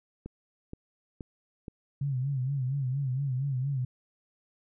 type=click train; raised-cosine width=3 ms; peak=-26 dBFS; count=4; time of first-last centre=0.26-1.682 s; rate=2.11 Hz
type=tone with vibrato; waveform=sine; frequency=133.8 Hz; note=C3; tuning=39 cents sharp; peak=-27 dBFS; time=2.01-3.85 s; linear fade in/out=5 ms; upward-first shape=sine; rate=4.3 Hz; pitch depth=110 cents each way
effects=none